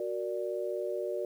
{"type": "chord", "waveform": "sine", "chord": "Gb augmented", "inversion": "none", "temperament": "equal", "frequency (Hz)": [370, 466.2, 587.3], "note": ["Gb4", "Bb4", "D5"], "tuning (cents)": [0, 0, 0], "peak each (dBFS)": [-35, -37, -35], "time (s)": [0, 1.25], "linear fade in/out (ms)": 2, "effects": ["10-bit"]}